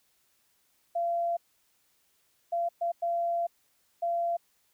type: tone bursts at uneven times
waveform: sine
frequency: 685 Hz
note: F5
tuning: 34 cents flat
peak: -26 dBFS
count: 5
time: 0.95-1.37 / 2.52-2.69 / 2.81-2.92 / 3.02-3.47 / 4.02-4.37 s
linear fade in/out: 10 ms
effects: white hiss -70 dBFS RMS until 4.73 s